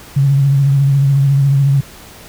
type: tone with vibrato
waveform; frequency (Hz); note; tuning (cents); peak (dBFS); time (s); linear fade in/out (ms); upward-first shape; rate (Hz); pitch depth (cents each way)
sine; 138.59; C#3; 0; -8; 0.16-1.81; 10; triangle; 14; 50
effects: pink hiss -37 dBFS RMS until 2.28 s